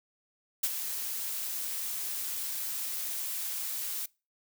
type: noise with ADSR envelope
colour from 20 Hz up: blue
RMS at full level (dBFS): -26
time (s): 0.63-4.06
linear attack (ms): 8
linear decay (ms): 43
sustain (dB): -9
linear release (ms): 7
effects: noise-tail reverb RT60 0.3 s tail -24 dB re dry